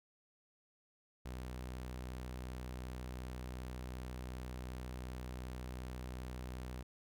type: tone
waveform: sawtooth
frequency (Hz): 62.7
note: B1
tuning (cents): +27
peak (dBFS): -39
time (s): 1.25-6.83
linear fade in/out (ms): 10
effects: none